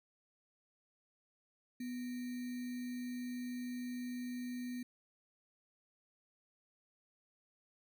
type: tone with sample-and-hold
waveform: sine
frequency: 246.9 Hz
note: B3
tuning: in tune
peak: -39 dBFS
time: 1.8-4.83 s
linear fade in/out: 5 ms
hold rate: 2100 Hz
effects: none